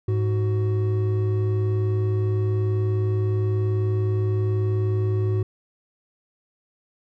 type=tone pair together; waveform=triangle; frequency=104.67 / 373 Hz; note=G#2 / F#4; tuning=+14 / +14 cents; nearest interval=octave + minor seventh; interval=2200 cents; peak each=-18 / -26 dBFS; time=0.08-5.43 s; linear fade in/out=5 ms; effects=none